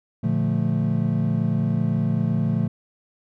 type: chord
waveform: triangle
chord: Bb major seventh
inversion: none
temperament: equal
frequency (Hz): 116.54 / 146.83 / 174.61 / 220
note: Bb2 / D3 / F3 / A3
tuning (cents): 0 / 0 / 0 / 0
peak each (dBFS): -23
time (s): 0.23-2.68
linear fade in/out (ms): 10
effects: none